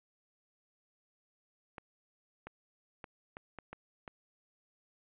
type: clicks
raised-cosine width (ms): 0.5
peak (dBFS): -29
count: 7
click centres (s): 1.782 / 2.47 / 3.042 / 3.369 / 3.587 / 3.73 / 4.078
effects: resampled to 8000 Hz